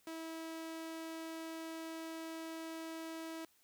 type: tone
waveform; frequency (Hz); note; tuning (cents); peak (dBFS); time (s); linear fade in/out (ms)
sawtooth; 324.7; E4; -26; -39; 0.07-3.45; 2
effects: white hiss -71 dBFS RMS until 3.63 s